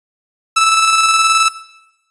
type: tone with tremolo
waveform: sawtooth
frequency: 1315 Hz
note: E6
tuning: 5 cents flat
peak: -4 dBFS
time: 0.56-1.49 s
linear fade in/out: 10 ms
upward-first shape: square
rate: 19 Hz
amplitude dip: 30%
effects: noise-tail reverb RT60 0.9 s tail -17 dB re dry + resampled to 24000 Hz